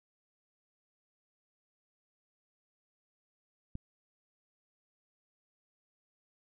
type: click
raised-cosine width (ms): 5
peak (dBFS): -27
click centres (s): 3.754
effects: none